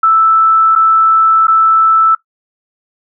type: tone with dropouts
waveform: sine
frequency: 1318.5 Hz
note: E6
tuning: in tune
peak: -5 dBFS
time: 0.03-2.15 s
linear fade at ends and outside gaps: 5 ms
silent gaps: 0.753-0.759 / 1.47-1.48 s
effects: noise-tail reverb RT60 0.1 s tail -17 dB re dry